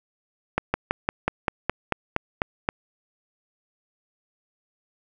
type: slowing click train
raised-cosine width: 0.5 ms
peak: -6 dBFS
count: 11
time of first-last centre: 0.58-2.689 s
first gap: 160 ms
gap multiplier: 1.06
effects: none